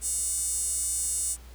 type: tone with high-pass filter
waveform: 5% pulse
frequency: 727 Hz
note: F#5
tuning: 31 cents flat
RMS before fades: -29 dBFS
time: 0.01-1.37 s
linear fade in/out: 50 ms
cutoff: 8600 Hz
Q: 3.7
effects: added 60 Hz sine -44 dBFS peak until 1.54 s + pink hiss -54 dBFS RMS until 1.54 s